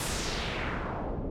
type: noise with low-pass filter sweep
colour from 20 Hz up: pink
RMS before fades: -33 dBFS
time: 0-1.3 s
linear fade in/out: 2 ms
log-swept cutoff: 11000 to 410 Hz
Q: 1.6
effects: none